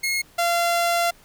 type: tone pair in turn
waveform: sawtooth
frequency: 2161 / 687.6 Hz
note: C#7 / F5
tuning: -45 / -27 cents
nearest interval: octave + minor sixth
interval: 1982 cents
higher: first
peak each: -18 / -15 dBFS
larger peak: second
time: 0.03-0.22 / 0.38-1.11 s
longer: second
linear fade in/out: 10 ms
effects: pink hiss -53 dBFS RMS until 1.24 s